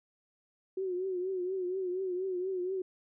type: tone with vibrato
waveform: sine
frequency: 370 Hz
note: F#4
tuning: in tune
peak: -31 dBFS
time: 0.77-2.82 s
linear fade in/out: 5 ms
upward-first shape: triangle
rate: 4.2 Hz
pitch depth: 84 cents each way
effects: none